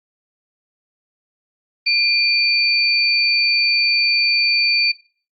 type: tone pair together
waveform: sine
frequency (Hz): 2400 / 4565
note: D7 / D8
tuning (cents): +37 / -50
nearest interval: major seventh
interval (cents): 1113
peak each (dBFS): -17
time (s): 1.86-4.92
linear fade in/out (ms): 10
effects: noise-tail reverb RT60 0.4 s tail -17 dB re dry + Opus 32 kbps